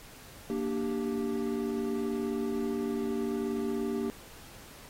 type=chord; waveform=triangle; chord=G minor; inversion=first; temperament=equal; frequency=233.1 / 293.7 / 392 Hz; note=Bb3 / D4 / G4; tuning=0 / 0 / 0 cents; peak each=-31 / -34 / -31 dBFS; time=0.5-4.1 s; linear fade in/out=0 ms; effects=pink hiss -51 dBFS RMS until 4.89 s + AAC 48 kbps